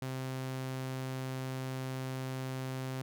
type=tone; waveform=sawtooth; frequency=130.81 Hz; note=C3; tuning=in tune; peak=-32 dBFS; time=0.02-3.02 s; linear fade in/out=2 ms; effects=none